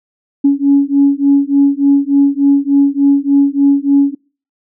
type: beating tone pair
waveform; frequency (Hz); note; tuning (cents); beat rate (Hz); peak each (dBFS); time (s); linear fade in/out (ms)
sine; 278.6 / 282; C#4 / C#4; +9 / +30; 3.4; -10; 0.44-4.15; 10
effects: noise-tail reverb RT60 0.4 s tail -26 dB re dry + tanh soft clip ceiling 0 dBFS